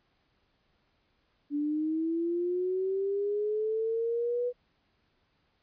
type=linear sweep; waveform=sine; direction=up; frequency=287.6 to 493.9 Hz; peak=-27 dBFS; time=1.5-4.53 s; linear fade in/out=50 ms; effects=pink hiss -72 dBFS RMS until 5.62 s + resampled to 11025 Hz